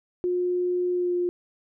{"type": "tone with pitch glide", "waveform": "sine", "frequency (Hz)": [358.2, 353.9], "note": ["F4", "F4"], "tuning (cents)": [44, 23], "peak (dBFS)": -22, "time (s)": [0.24, 1.29], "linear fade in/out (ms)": 0, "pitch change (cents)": -21, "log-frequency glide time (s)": [0.92, 1.14], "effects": []}